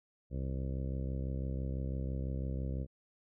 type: harmonic tone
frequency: 66 Hz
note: C2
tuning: 16 cents sharp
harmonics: 1 / 2 / 3 / 4 / 5 / 6 / 7 / 8 / 9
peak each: -36 / -39 / -44 / -48 / -50 / -55 / -52 / -51 / -57 dBFS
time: 0.3-2.87 s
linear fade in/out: 50 ms
effects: none